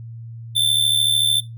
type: tone with amplitude modulation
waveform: square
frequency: 3542 Hz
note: A7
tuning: 11 cents sharp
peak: -12 dBFS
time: 0.55-1.41 s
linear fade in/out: 20 ms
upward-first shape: sine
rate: 73.5 Hz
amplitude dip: 70%
effects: noise-tail reverb RT60 0.2 s tail -17 dB re dry + added 115 Hz sine -32 dBFS peak until 1.57 s